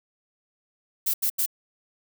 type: noise bursts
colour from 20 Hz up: violet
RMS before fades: -24 dBFS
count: 3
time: 1.06-1.462 s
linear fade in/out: 10 ms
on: 80 ms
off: 81 ms
effects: none